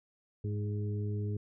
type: harmonic tone with a mistuned harmonic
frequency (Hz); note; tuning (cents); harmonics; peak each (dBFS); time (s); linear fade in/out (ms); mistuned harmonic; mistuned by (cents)
103.83; G#2; 0; 1 / 2 / 3 / 4; -32 / -42 / -46 / -43; 0.44-1.37; 5; 3; +18
effects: none